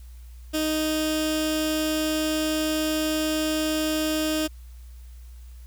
15% pulse tone with notch filter, 311.1 Hz, D#4, in tune, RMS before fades -25 dBFS, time 0.53-4.48 s, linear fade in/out 20 ms, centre 1000 Hz, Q 0.79, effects added 60 Hz sine -40 dBFS peak until 5.66 s + white hiss -59 dBFS RMS until 5.66 s

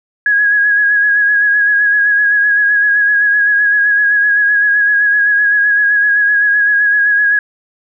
sine tone with vibrato, 1661 Hz, G#6, in tune, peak -8 dBFS, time 0.26-7.39 s, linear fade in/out 2 ms, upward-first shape sine, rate 7.8 Hz, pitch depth 33 cents each way, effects none

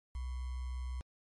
sine tone with sample-and-hold, 63 Hz, B1, 35 cents sharp, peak -36 dBFS, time 0.15-1.01 s, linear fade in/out 0 ms, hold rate 1050 Hz, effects MP3 48 kbps

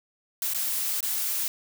blue noise with dropouts, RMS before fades -28 dBFS, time 0.42-1.48 s, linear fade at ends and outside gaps 1 ms, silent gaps 0.536-0.546 / 1.006-1.028 s, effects none

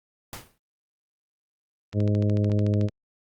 pink noise with exponential decay, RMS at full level -34 dBFS, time 0.33-0.58 s, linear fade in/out 1 ms, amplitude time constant 54 ms
click train, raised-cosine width 0.2 ms, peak -23 dBFS, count 14, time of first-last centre 1.93-2.886 s, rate 13.6 Hz
harmonic tone, 103.83 Hz, G#2, in tune, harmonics 1 / 2 / 3 / 4 / 5 / 6, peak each -21 / -27 / -31 / -33 / -35 / -37 dBFS, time 1.93-2.9 s, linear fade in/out 50 ms
effects Opus 48 kbps

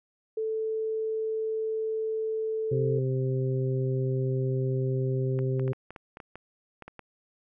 sine tone, 440.1 Hz, A4, in tune, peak -27 dBFS, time 0.37-2.99 s, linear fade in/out 5 ms
harmonic tone, 130.81 Hz, C3, in tune, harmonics 1 / 2 / 3 / 4, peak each -26 / -38 / -31 / -39 dBFS, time 2.71-5.73 s, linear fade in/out 10 ms
clicks, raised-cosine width 0.5 ms, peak -27 dBFS, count 12, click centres 5.39 / 5.596 / 5.679 / 5.732 / 5.906 / 5.962 / 6.171 / 6.202 / 6.356 / 6.823 / 6.88 / 6.993 s
effects none

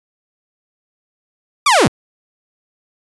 sawtooth linear sweep, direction down, 1227 to 87.31 Hz, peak -5 dBFS, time 1.66-1.88 s, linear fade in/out 5 ms, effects resampled to 24000 Hz

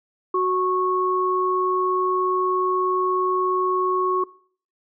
sine tone pair together, 370 / 1100.8 Hz, F#4 / C#6, 0 / -12 cents, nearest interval octave + perfect fifth, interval 1888 cents, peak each -21 dBFS, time 0.34-4.24 s, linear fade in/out 5 ms, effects noise-tail reverb RT60 0.5 s tail -21 dB re dry

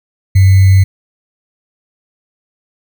sine tone with sample-and-hold, 95.7 Hz, G2, 41 cents flat, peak -3 dBFS, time 0.35-0.84 s, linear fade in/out 10 ms, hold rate 2100 Hz, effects none

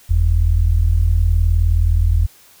sine tone pair together, 44.2 / 83.5 Hz, F1 / E2, +22 / +23 cents, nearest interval major seventh, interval 1101 cents, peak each -14 dBFS, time 0.09-2.27 s, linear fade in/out 20 ms, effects white hiss -48 dBFS RMS until 2.6 s

